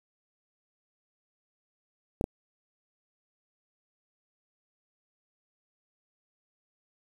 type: clicks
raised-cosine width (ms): 2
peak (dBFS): -14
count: 2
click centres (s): 2.211 / 2.241
effects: 7-bit